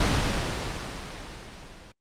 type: noise with level ramp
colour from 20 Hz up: pink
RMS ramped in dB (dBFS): -22 to -47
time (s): 0-1.92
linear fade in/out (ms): 5
effects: low-pass 6000 Hz 12 dB/octave + Opus 32 kbps